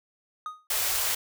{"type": "tone with exponential decay", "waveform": "triangle", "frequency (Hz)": 1244, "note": "D#6", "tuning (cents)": -1, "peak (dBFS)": -27, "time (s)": [0.46, 0.67], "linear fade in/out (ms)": 1, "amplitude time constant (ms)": 44}
{"type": "band-stop noise", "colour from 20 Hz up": "white", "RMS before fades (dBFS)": -27, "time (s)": [0.7, 1.15], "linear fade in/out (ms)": 5, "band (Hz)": [100, 460], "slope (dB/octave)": 24}
{"effects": []}